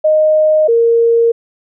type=tone pair in turn; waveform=sine; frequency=619 / 463.7 Hz; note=D#5 / A#4; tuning=-9 / -9 cents; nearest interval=perfect fourth; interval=500 cents; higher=first; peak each=-7 dBFS; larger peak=neither; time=0.04-0.68 / 0.68-1.32 s; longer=neither; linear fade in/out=10 ms; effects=none